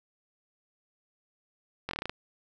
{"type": "slowing click train", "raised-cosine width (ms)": 0.3, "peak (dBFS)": -17, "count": 8, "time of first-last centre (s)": [1.89, 2.095], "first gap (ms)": 21, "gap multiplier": 1.11, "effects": []}